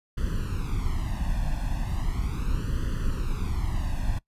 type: noise with flanger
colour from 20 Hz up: brown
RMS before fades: -27 dBFS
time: 0.17-4.19 s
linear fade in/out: 10 ms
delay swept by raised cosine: 0.65 to 1.17 ms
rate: 0.37 Hz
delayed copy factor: +0.95
effects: noise-tail reverb RT60 0.1 s tail -21 dB re dry + resampled to 32000 Hz